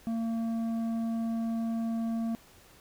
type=tone with tanh clipping; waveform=sine; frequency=227.7 Hz; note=A#3; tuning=40 cents flat; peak=-30 dBFS; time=0.07-2.35 s; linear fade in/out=0 ms; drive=8 dB; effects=pink hiss -57 dBFS RMS until 2.8 s